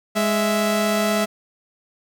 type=tone pair together; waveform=sawtooth; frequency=207.7 / 659.4 Hz; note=G#3 / E5; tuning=0 / 0 cents; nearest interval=octave + minor sixth; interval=2000 cents; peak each=-17 dBFS; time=0.15-1.26 s; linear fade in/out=20 ms; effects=none